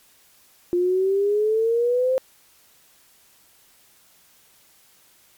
sine exponential sweep, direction up, 349.2 to 526 Hz, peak -17 dBFS, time 0.73-2.18 s, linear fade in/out 0 ms, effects white hiss -56 dBFS RMS until 5.37 s + MP3 96 kbps

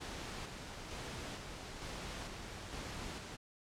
pink noise with tremolo, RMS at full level -44 dBFS, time 0-3.37 s, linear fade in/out 20 ms, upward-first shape square, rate 1.1 Hz, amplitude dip 30%, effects low-pass 7000 Hz 12 dB/octave

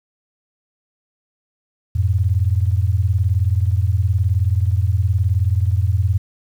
sine beating tone pair, 88 / 107 Hz, F2 / A2, +14 / -48 cents, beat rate 19 Hz, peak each -16 / -18 dBFS, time 1.95-6.18 s, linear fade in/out 10 ms, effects 8-bit

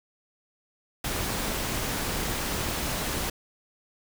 pink noise with amplitude modulation, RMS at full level -28 dBFS, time 1.04-3.3 s, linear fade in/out 5 ms, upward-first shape sine, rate 263 Hz, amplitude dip 40%, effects none

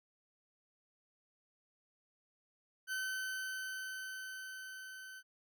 40% pulse tone with level ramp, 1527 Hz, G6, 46 cents flat, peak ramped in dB -35 to -48 dBFS, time 2.87-5.23 s, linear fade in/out 50 ms, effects none

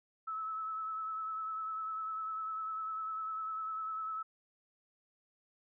sine tone with vibrato, 1300 Hz, E6, 24 cents flat, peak -36 dBFS, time 0.27-4.23 s, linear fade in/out 10 ms, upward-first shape sine, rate 10 Hz, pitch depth 25 cents each way, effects none

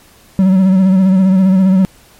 triangle tone with vibrato, 189.1 Hz, F#3, 38 cents sharp, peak -4 dBFS, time 0.39-1.85 s, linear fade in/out 0 ms, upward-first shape sine, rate 15 Hz, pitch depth 44 cents each way, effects pink hiss -45 dBFS RMS until 2.19 s + MP3 64 kbps

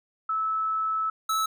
sine / square tone pair in turn, 1305 / 1305 Hz, E6 / E6, -18 / -18 cents, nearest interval unison, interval 0 cents, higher neither, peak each -24 dBFS, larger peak neither, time 0.29-1.1 / 1.29-1.46 s, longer first, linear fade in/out 5 ms, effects none

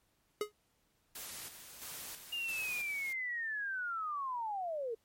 square tone with exponential decay, 419.2 Hz, G#4, 16 cents sharp, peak -29 dBFS, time 0.41-0.52 s, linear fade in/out 2 ms, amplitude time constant 22 ms
white noise with tremolo, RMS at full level -45 dBFS, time 1.15-3.13 s, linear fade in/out 5 ms, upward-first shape square, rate 1.5 Hz, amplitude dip 55%
sine linear sweep, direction down, 2841 to 435.6 Hz, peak -35 dBFS, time 2.32-4.95 s, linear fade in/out 10 ms
effects pink hiss -75 dBFS RMS until 5.04 s + MP3 64 kbps

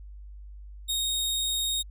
sawtooth tone, 3729 Hz, A#7, in tune, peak -23 dBFS, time 0.88-1.83 s, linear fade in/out 20 ms, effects added 50 Hz sine -41 dBFS peak until 1.9 s

